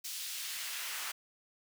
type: noise with high-pass filter sweep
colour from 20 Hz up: pink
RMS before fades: -40 dBFS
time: 0.04-1.12 s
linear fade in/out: 10 ms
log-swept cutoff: 4200 to 1300 Hz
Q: 0.9
effects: none